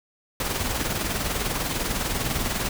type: noise with tremolo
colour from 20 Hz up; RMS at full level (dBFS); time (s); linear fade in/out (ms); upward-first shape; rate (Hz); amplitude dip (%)
pink; -24; 0.4-2.69; 2; triangle; 20; 60
effects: none